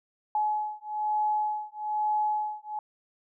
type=beating tone pair; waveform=sine; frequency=848 / 849.1 Hz; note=G#5 / G#5; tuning=+36 / +38 cents; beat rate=1.1 Hz; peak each=-29 dBFS; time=0.35-2.79 s; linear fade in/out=2 ms; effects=none